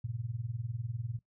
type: tone with tremolo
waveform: sine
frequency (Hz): 116.54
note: A#2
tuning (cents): 0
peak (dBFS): -31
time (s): 0.04-1.19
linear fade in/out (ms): 5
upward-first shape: sine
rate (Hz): 20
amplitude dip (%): 90
effects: noise-tail reverb RT60 0.1 s tail -18 dB re dry